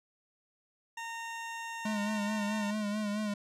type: tone with pitch glide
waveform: 20% pulse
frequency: 919 to 911.6 Hz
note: A#5 to A#5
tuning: -25 to -39 cents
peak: -33 dBFS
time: 0.97-2.71 s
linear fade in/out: 5 ms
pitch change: -14 cents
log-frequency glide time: 1.67-2.5 s
type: tone with vibrato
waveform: square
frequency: 209.3 Hz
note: G#3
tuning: 14 cents sharp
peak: -32 dBFS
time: 1.85-3.34 s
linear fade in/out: 5 ms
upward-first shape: sine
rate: 4.6 Hz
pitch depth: 48 cents each way
effects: low-pass 9000 Hz 12 dB/octave